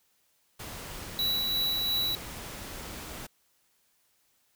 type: noise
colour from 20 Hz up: pink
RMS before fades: -41 dBFS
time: 0.59-3.27 s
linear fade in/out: 10 ms
type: tone with tremolo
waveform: square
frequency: 3927 Hz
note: B7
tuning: 11 cents flat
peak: -26 dBFS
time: 1.19-2.15 s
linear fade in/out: 0 ms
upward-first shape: sine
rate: 2.9 Hz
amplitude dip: 25%
effects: white hiss -70 dBFS RMS until 4.55 s